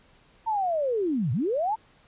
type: linear two-way sweep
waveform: sine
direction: down then up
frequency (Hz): 917 to 105.5 to 917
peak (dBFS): -23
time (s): 0.46-1.76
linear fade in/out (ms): 20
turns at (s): 1.32
effects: pink hiss -59 dBFS RMS until 2.07 s + resampled to 8000 Hz